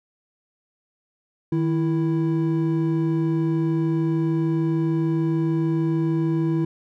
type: tone pair together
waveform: triangle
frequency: 156.69 / 330 Hz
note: D#3 / E4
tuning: +12 / +2 cents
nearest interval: octave + minor second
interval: 1290 cents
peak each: -20 dBFS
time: 1.52-6.65 s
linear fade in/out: 5 ms
effects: none